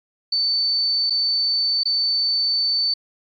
sine tone with dropouts, 4528 Hz, C#8, 36 cents sharp, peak -17 dBFS, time 0.32-2.94 s, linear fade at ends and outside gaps 5 ms, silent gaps 1.099-1.104 / 1.835-1.854 s, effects MP3 96 kbps

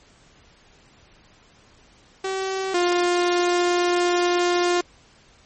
sawtooth tone pair in turn, 382.8 / 352.7 Hz, G4 / F4, -41 / +17 cents, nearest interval minor second, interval 142 cents, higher first, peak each -20 / -14 dBFS, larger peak second, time 2.24-2.74 / 2.74-4.81 s, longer second, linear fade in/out 5 ms, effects pink hiss -54 dBFS RMS until 5.45 s + MP3 32 kbps

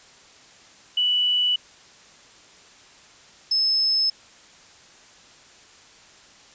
sine tone pair in turn, 2960 / 5212 Hz, F#7 / E8, 0 / -20 cents, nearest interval minor seventh, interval 980 cents, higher second, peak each -18 dBFS, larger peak neither, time 0.97-1.56 / 3.51-4.1 s, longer neither, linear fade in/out 5 ms, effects white hiss -50 dBFS RMS until 6.54 s + resampled to 16000 Hz

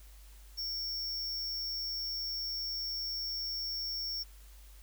square tone, 5470 Hz, F8, 37 cents flat, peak -35 dBFS, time 0.57-4.24 s, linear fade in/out 20 ms, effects added 50 Hz sine -51 dBFS peak until 4.82 s + white hiss -61 dBFS RMS until 4.82 s

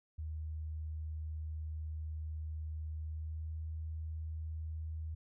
sine tone with pitch glide, 78 to 79.18 Hz, D#2 to D#2, +5 to +31 cents, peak -38 dBFS, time 0.18-5.15 s, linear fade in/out 10 ms, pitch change +26 cents, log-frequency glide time 3.03-3.52 s, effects none

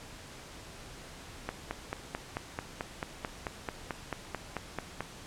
click train, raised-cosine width 0.5 ms, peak -18 dBFS, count 17, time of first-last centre 1.49-5.006 s, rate 4.55 Hz, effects pink hiss -48 dBFS RMS until 5.26 s + low-pass 9000 Hz 12 dB/octave

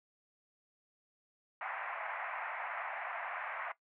pink band-pass noise, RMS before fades -41 dBFS, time 1.61-3.72 s, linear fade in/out 2 ms, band 670 to 2300 Hz, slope 48 dB/octave, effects noise-tail reverb RT60 0.1 s tail -17 dB re dry

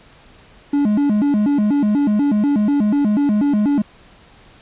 triangle tone with vibrato, 244.9 Hz, B3, 14 cents flat, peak -11 dBFS, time 0.73-3.82 s, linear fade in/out 5 ms, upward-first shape square, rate 4.1 Hz, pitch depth 270 cents each way, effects pink hiss -47 dBFS RMS until 4.61 s + resampled to 8000 Hz

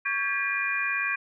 sine tone cluster, 1126 / 1602 / 1700 / 1952 / 2414 Hz, C#6 / G6 / G#6 / B6 / D7, +27 / +37 / +40 / -21 / +47 cents, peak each -34 / -30 / -35 / -35 / -28 dBFS, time 0.05-1.16 s, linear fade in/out 10 ms, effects none

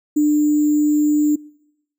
sine tone with sample-and-hold, 298.4 Hz, D4, 28 cents sharp, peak -12 dBFS, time 0.16-1.36 s, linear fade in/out 10 ms, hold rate 7350 Hz, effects noise-tail reverb RT60 0.9 s tail -26 dB re dry

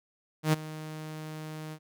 sawtooth tone with ADSR envelope, 155.56 Hz, D#3, in tune, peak -16 dBFS, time 0.43-1.79 s, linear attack 100 ms, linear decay 19 ms, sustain -18 dB, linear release 66 ms, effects none

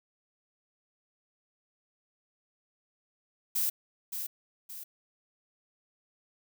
violet noise with echo, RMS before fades -29 dBFS, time 3.55-3.7 s, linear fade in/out 10 ms, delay 570 ms, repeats 2, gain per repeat -7 dB, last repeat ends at 4.84 s, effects none

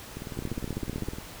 two click trains, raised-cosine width 3 ms, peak -24 / -18 dBFS, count 21 / 12, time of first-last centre 0.17-1.185 / 0.39-1.086 s, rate 19.7 / 15.8 Hz, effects pink hiss -44 dBFS RMS until 1.4 s

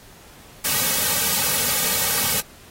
white noise with comb filter, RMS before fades -21 dBFS, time 0.64-2.41 s, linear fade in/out 10 ms, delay 2.9 ms, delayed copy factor -0.95, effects pink hiss -47 dBFS RMS until 2.7 s + AAC 48 kbps

